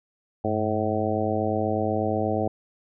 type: harmonic tone with a mistuned harmonic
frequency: 108.2 Hz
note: A2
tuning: 29 cents flat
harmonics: 1 / 2 / 3 / 4 / 5 / 6 / 7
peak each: -30 / -30 / -30 / -30 / -30 / -30 / -30 dBFS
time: 0.44-2.48 s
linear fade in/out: 5 ms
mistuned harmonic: 1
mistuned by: -130 cents
effects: none